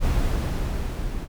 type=noise with level ramp; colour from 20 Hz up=brown; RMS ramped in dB=-20 to -30 dBFS; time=0-1.28 s; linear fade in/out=50 ms; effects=none